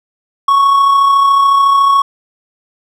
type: tone with amplitude modulation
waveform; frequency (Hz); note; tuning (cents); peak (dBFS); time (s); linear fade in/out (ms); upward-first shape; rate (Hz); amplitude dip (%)
triangle; 1108.7; C#6; 0; -3; 0.48-2.02; 5; sine; 33.9; 35
effects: none